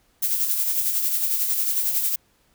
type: noise with tremolo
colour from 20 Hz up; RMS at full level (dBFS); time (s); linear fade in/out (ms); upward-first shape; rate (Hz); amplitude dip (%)
violet; -21; 0.22-2.16; 10; sine; 11; 45
effects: pink hiss -63 dBFS RMS until 2.54 s